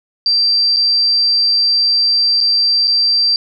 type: tone with dropouts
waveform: sine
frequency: 4699 Hz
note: D8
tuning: in tune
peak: -10 dBFS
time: 0.26-3.36 s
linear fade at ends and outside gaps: 1 ms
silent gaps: 0.763-0.768 / 2.405-2.41 / 2.873-2.878 s
effects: none